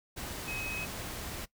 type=tone in noise; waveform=sine; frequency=2542 Hz; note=D#7; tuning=36 cents sharp; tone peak=-36 dBFS; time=0.47-0.86 s; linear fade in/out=20 ms; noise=pink; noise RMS=-40 dBFS; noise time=0.16-1.46 s; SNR=+1 dB; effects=noise-tail reverb RT60 0.1 s tail -19 dB re dry